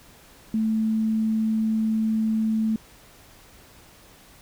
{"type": "tone", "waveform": "sine", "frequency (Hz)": 220, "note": "A3", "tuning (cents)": 0, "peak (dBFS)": -20, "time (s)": [0.54, 2.76], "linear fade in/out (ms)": 2, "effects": ["pink hiss -51 dBFS RMS until 4.41 s"]}